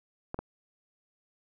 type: clicks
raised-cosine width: 1 ms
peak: -20 dBFS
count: 2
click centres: 0.344 / 0.39 s
effects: none